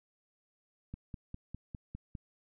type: click train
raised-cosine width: 5 ms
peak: -29 dBFS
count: 7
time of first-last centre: 0.94-2.152 s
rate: 4.95 Hz
effects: none